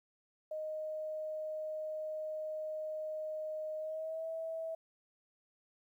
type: tone with pitch glide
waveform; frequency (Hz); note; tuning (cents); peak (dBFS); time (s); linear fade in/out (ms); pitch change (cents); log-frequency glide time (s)
sine; 621 to 650; D#5 to E5; -3 to -24; -37; 0.51-4.75; 5; +79; 3.78-4.27
effects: 12-bit